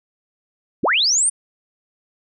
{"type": "linear sweep", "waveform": "sine", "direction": "up", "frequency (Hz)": [96, 9397], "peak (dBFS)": -14, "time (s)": [0.83, 1.3], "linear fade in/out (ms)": 10, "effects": []}